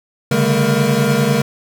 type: tone cluster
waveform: square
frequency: 137.9 / 147.9 / 200.9 / 224.8 / 469.6 Hz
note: C#3 / D3 / G3 / A3 / A#4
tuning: -9 / +13 / +43 / +37 / +13 cents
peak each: -20 dBFS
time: 0.31-1.42 s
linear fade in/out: 5 ms
effects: none